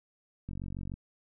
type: click train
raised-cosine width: 5 ms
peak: -27 dBFS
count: 22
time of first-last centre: 0.49-0.94 s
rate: 46.7 Hz
effects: none